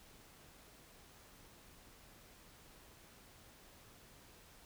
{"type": "silence", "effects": ["pink hiss -61 dBFS RMS until 4.65 s"]}